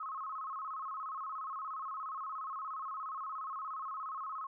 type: tone with vibrato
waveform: sine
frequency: 1174.7 Hz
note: D6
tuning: in tune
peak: -38 dBFS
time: 0-4.47 s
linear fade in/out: 5 ms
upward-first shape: square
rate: 17 Hz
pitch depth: 140 cents each way
effects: none